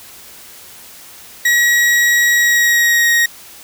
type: tone with pitch glide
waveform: 40% pulse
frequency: 1910 to 1880.4 Hz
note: A#6 to A#6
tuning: +42 to +15 cents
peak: -9 dBFS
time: 1.45-3.26 s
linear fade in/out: 5 ms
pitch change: -27 cents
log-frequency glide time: 2.35-3.11 s
effects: white hiss -38 dBFS RMS until 3.63 s